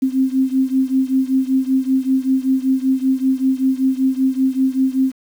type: beating tone pair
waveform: sine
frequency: 261.6 / 266.8 Hz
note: C4 / C4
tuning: 0 / +34 cents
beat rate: 5.2 Hz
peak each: -16 / -18 dBFS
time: 0.02-5.12 s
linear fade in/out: 10 ms
effects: 7-bit